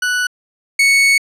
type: tone pair in turn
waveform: 40% pulse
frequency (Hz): 1480 / 2217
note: F#6 / C#7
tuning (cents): 0 / 0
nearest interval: perfect fifth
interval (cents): 700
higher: second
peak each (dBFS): -14 / -8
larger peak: second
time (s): 0.02-0.27 / 0.79-1.18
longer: second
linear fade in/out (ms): 5
effects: low-pass 10000 Hz 12 dB/octave